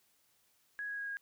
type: tone with pitch steps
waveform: sine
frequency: 1665 / 1654.5 / 1644 / 1633.6 Hz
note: G#6 / G#6 / G#6 / G#6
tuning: +4 / -7 / -18 / -29 cents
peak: -37 dBFS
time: 0.79-1.17 s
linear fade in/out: 0 ms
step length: 95 ms
effects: white hiss -72 dBFS RMS until 1.21 s